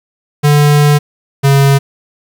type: tone pair in turn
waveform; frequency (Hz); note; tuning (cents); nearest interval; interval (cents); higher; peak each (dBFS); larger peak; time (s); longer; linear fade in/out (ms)
square; 146.83 / 138.45; D3 / C#3; 0 / -2; minor second; 102; first; -6; neither; 0.43-0.99 / 1.43-1.79; first; 20
effects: 8-bit